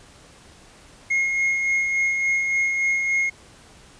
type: tone with tremolo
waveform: triangle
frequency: 2152 Hz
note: C7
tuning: 48 cents sharp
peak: -16 dBFS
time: 1.1-3.3 s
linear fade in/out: 10 ms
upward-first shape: sine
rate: 3.5 Hz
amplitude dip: 35%
effects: pink hiss -49 dBFS RMS until 3.99 s + resampled to 22050 Hz